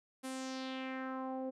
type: tone with low-pass filter sweep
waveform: sawtooth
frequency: 261.9 Hz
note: C4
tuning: 2 cents sharp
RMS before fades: -41 dBFS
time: 0.23-1.51 s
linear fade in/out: 20 ms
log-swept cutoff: 11000 to 530 Hz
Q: 2.5
effects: none